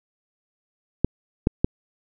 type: clicks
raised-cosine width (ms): 3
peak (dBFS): -4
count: 3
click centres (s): 1.046 / 1.471 / 1.645
effects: none